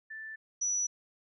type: tone pair in turn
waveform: sine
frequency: 1763 / 5901 Hz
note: A6 / F#8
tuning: +3 / -6 cents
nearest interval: octave + major sixth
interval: 2091 cents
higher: second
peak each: -40 / -28 dBFS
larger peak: second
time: 0.1-0.36 / 0.61-0.87 s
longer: neither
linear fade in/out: 10 ms
effects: none